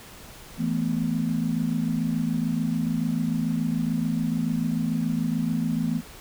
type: chord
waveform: sine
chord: E suspended fourth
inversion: none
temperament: equal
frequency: 164.81 / 220 / 246.9 Hz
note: E3 / A3 / B3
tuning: 0 / 0 / 0 cents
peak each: -27 dBFS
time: 0.57-6.02 s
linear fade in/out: 50 ms
effects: pink hiss -45 dBFS RMS until 6.2 s